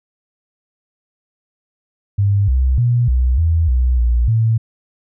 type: tone with pitch steps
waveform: sine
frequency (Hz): 100.4 / 64.7 / 120.7 / 62.9 / 82 / 62.6 / 59.2 / 112.7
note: G2 / C2 / B2 / B1 / E2 / B1 / A#1 / A2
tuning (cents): +42 / -19 / -39 / +32 / -9 / +24 / +27 / +42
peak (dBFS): -11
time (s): 2.18-4.58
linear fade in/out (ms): 10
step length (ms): 300
effects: none